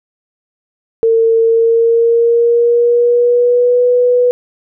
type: tone with pitch glide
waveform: sine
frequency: 453.8 to 492 Hz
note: A#4 to B4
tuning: -47 to -7 cents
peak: -7 dBFS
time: 1.03-4.31 s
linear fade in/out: 0 ms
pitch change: +140 cents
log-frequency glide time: 1.39-3.83 s
effects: none